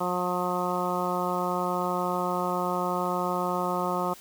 harmonic tone, 179.3 Hz, F3, 46 cents sharp, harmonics 1 / 2 / 3 / 4 / 5 / 6 / 7, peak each -33 / -33 / -33 / -33 / -33 / -33 / -33 dBFS, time 0-4.14 s, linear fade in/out 10 ms, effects white hiss -49 dBFS RMS until 4.2 s

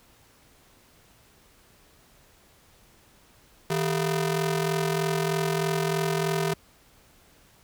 sawtooth ring-modulated tone, 277.2 Hz, C#4, in tune, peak -17 dBFS, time 3.7-6.54 s, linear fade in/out 5 ms, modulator 117 Hz, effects pink hiss -58 dBFS RMS until 7.63 s

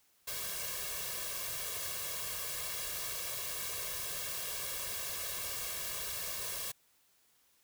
white noise with comb filter, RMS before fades -39 dBFS, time 0.27-6.72 s, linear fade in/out 10 ms, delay 1.8 ms, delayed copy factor +0.95, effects white hiss -70 dBFS RMS until 7.63 s

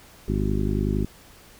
harmonic tone with a mistuned harmonic, 50.9 Hz, G#1, 34 cents flat, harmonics 1 / 2 / 3 / 4 / 5 / 6 / 7 / 8, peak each -26 / -28 / -30 / -28 / -31 / -34 / -32 / -35 dBFS, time 0.28-1.05 s, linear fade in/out 5 ms, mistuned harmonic 8, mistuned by -75 cents, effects pink hiss -50 dBFS RMS until 1.59 s

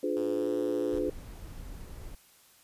sine chord, D diminished seventh, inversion none, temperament just, 293.7 / 352.4 / 422.9 / 507.5 Hz, D4 / F4 / Ab4 / Cb5, 0 / +16 / +31 / +47 cents, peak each -33 dBFS, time 0.03-1.1 s, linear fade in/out 5 ms
5% pulse tone with pitch glide, 103.83 to 111.93 Hz, G#2 to A2, 0 to +30 cents, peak -35 dBFS, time 0.16-0.99 s, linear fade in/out 5 ms, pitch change +130 cents, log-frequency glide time 0.33-0.51 s
brown noise, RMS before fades -43 dBFS, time 0.92-2.15 s, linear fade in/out 5 ms
effects white hiss -60 dBFS RMS until 2.63 s + resampled to 32000 Hz

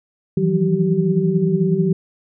sine tone cluster, 161.7 / 172.8 / 188.9 / 385.8 Hz, E3 / F3 / F#3 / G4, -33 / -18 / +36 / -28 cents, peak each -20 dBFS, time 0.37-1.93 s, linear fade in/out 5 ms, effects none

